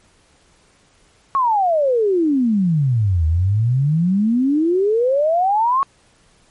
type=exponential two-way sweep; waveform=sine; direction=down then up; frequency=1118 to 77.2 to 1118 Hz; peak=-13 dBFS; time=1.35-5.83 s; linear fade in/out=0 ms; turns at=3.26 s; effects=pink hiss -55 dBFS RMS until 6.5 s + MP3 48 kbps